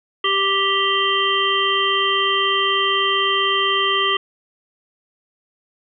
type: harmonic tone with a mistuned harmonic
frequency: 392 Hz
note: G4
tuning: in tune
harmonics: 1 / 3 / 5 / 7 / 8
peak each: -24 / -20 / -24 / -26 / -20 dBFS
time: 0.24-4.17 s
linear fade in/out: 5 ms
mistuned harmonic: 7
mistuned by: +18 cents
effects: none